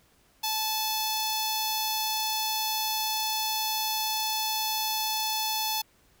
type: tone with notch filter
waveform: 10% pulse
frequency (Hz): 869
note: A5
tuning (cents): -22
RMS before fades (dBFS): -29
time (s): 0.43-5.82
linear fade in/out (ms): 10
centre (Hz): 1900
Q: 0.6
effects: pink hiss -63 dBFS RMS until 6.2 s